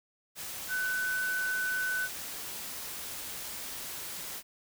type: tone in noise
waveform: sine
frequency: 1504 Hz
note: F#6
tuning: 28 cents sharp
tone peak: -29 dBFS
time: 0.68-2.09 s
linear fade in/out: 50 ms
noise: white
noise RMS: -40 dBFS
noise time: 0.35-4.43 s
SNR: +8 dB
effects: none